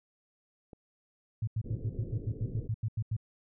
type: click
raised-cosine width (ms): 2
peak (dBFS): -34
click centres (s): 0.732
type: tone bursts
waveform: sine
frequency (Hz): 110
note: A2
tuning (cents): 0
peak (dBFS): -28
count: 13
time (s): 1.42-3.166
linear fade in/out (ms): 5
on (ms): 54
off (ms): 87
type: low-pass noise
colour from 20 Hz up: pink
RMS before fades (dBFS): -42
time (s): 1.64-2.68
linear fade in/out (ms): 10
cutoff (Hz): 480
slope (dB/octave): 48
effects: none